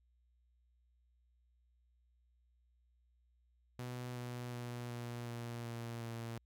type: tone with pitch steps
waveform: sawtooth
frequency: 123.7 / 122.35 / 121.01 / 119.69 / 118.39 / 117.09 / 115.82 Hz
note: B2 / B2 / B2 / A#2 / A#2 / A#2 / A#2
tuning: +3 / -16 / -35 / +46 / +27 / +8 / -11 cents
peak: -38 dBFS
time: 3.79-6.38 s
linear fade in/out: 0 ms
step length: 370 ms
effects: added 60 Hz sine -70 dBFS peak until 6.45 s